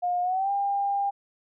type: tone with pitch glide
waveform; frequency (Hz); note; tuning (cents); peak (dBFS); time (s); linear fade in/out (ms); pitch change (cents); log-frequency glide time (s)
sine; 713 to 800.3; F5 to G5; +36 to +36; -23; 0.02-1.11; 20; +200; 0.22-0.51
effects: none